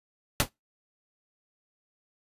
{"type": "noise with exponential decay", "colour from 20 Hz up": "pink", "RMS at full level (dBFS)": -17, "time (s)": [0.4, 0.49], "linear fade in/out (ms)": 0, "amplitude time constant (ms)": 18, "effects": ["noise-tail reverb RT60 0.2 s tail -25 dB re dry", "resampled to 32000 Hz"]}